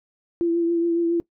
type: tone with vibrato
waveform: sine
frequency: 338.4 Hz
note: E4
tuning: 45 cents sharp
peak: -18 dBFS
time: 0.41-1.2 s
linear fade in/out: 0 ms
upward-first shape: triangle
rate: 7.2 Hz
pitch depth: 28 cents each way
effects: noise-tail reverb RT60 0.1 s tail -21 dB re dry